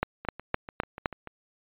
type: two click trains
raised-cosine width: 0.5 ms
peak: -9 / -24 dBFS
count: 5 / 8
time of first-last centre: 0.03-1.058 / 0.25-1.273 s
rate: 3.89 / 6.84 Hz
effects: resampled to 8000 Hz